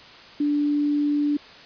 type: tone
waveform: sine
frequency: 292.4 Hz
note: D4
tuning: 7 cents flat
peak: -19 dBFS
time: 0.4-1.37 s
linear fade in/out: 5 ms
effects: white hiss -45 dBFS RMS until 1.65 s + resampled to 11025 Hz